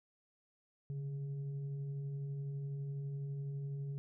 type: tone with frequency modulation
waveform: sine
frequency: 141.5 Hz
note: C#3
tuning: 36 cents sharp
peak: -38 dBFS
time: 0.9-3.98 s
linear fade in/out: 0 ms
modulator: 271 Hz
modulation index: 0.28
effects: none